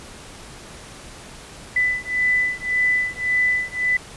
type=beating tone pair; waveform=sine; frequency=1995 / 1996.8 Hz; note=B6 / B6; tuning=+17 / +19 cents; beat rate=1.8 Hz; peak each=-21 dBFS; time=1.76-3.97 s; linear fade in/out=5 ms; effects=pink hiss -40 dBFS RMS until 4.16 s + resampled to 24000 Hz

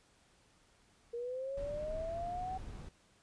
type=linear sweep; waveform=sine; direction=up; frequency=466.2 to 761 Hz; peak=-37 dBFS; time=1.13-2.58 s; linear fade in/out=10 ms
type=noise; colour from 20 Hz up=brown; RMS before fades=-46 dBFS; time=1.57-2.89 s; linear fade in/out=5 ms
effects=pink hiss -68 dBFS RMS until 3.22 s + resampled to 22050 Hz

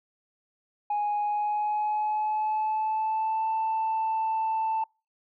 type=tone with pitch glide; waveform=sine; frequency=830.6 to 885.1 Hz; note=G#5 to A5; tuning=0 to +10 cents; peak=-23 dBFS; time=0.9-4.84 s; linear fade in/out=5 ms; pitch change=+110 cents; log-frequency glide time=1.22-3.48 s; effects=noise-tail reverb RT60 0.3 s tail -26 dB re dry + tanh soft clip ceiling -22 dBFS

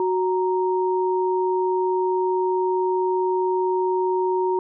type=tone pair together; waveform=sine; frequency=370 / 932.3 Hz; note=F#4 / A#5; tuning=0 / 0 cents; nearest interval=octave + major third; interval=1600 cents; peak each=-20 / -24 dBFS; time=0-4.59 s; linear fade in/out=2 ms; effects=none

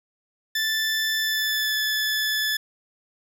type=tone with pitch glide; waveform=20% pulse; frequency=1760 to 1730.8 Hz; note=A6 to A6; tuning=0 to -29 cents; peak=-17 dBFS; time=0.55-2.57 s; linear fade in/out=5 ms; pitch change=-29 cents; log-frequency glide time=1.2-1.78 s; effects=none

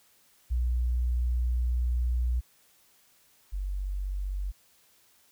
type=tone pair in turn; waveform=sine; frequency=60.7 / 47.76 Hz; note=B1 / G1; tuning=-29 / -44 cents; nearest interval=major third; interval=415 cents; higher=first; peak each=-24 / -29 dBFS; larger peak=first; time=0.5-2.41 / 3.52-4.52 s; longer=first; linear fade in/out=20 ms; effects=white hiss -63 dBFS RMS until 5.31 s

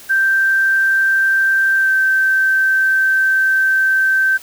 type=tone with pitch glide; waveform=sine; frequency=1568 to 1552.7 Hz; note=G6 to G6; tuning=0 to -17 cents; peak=-11 dBFS; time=0.09-4.38 s; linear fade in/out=20 ms; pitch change=-17 cents; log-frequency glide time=1.78-1.9 s; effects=white hiss -39 dBFS RMS until 4.42 s

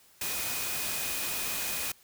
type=tone in noise; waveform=sine; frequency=2489 Hz; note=D#7; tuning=in tune; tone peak=-41 dBFS; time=0.21-1.92 s; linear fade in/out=5 ms; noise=white; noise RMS=-33 dBFS; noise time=0.21-1.92 s; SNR=-11 dB; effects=white hiss -60 dBFS RMS until 2.03 s

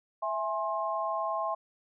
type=chord; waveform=sine; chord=E augmented; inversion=none; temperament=equal with one note detuned; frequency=659.3 / 830.6 / 1061.7 Hz; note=E5 / G#5 / B#5; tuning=0 / 0 / +25 cents; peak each=-33 / -35 / -32 dBFS; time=0.22-1.55 s; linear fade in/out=10 ms; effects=none

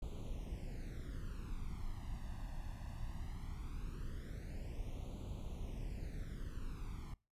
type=noise with flanger; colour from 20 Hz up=brown; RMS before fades=-44 dBFS; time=0.02-7.14 s; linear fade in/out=5 ms; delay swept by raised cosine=0.28 to 1.13 ms; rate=0.19 Hz; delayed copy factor=+0.9; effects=noise-tail reverb RT60 0.3 s tail -24 dB re dry + resampled to 32000 Hz

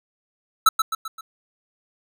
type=tone with echo; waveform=square; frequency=1315 Hz; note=E6; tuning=5 cents flat; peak=-11 dBFS; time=0.66-0.69 s; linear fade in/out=5 ms; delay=130 ms; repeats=4; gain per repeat=-6 dB; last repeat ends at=1.21 s; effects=none

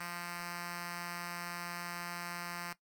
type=tone with notch filter; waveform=5% pulse; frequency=173.9 Hz; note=F3; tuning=7 cents flat; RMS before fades=-42 dBFS; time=0-2.73 s; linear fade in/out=5 ms; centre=440 Hz; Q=0.68; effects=noise-tail reverb RT60 0.1 s tail -17 dB re dry + Opus 24 kbps

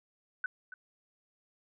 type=tone with echo; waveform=sine; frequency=1500 Hz; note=F#6; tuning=23 cents sharp; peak=-30 dBFS; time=0.44-0.46 s; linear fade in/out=2 ms; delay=280 ms; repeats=1; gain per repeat=-13 dB; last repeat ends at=0.74 s; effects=none

